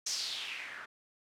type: noise with low-pass filter sweep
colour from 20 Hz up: blue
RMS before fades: -39 dBFS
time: 0.06-0.86 s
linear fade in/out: 10 ms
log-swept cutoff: 6200 to 1400 Hz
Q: 4
effects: none